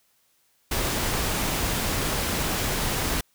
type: noise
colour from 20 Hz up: pink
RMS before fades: -26 dBFS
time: 0.71-3.21 s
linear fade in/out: 5 ms
effects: white hiss -66 dBFS RMS until 3.34 s